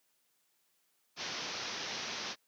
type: low-pass noise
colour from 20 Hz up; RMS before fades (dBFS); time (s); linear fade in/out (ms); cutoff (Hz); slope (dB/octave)
white; -40; 1.16-2.36; 50; 6100; 96
effects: white hiss -75 dBFS RMS until 2.47 s + high-pass 150 Hz 12 dB/octave